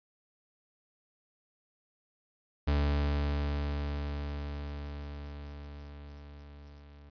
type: tone with level ramp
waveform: 40% pulse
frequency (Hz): 72.3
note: D2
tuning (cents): -27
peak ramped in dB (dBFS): -24 to -50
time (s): 2.67-7.1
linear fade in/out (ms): 10
effects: resampled to 11025 Hz + 11-bit